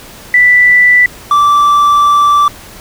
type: tone pair in turn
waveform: sine / triangle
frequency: 1975.5 / 1166.2 Hz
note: B6 / D6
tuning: 0 / -13 cents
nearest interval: major sixth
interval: 913 cents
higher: first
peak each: -3 dBFS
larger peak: neither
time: 0.34-1.06 / 1.31-2.48 s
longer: second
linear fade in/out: 2 ms
effects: pink hiss -33 dBFS RMS until 2.8 s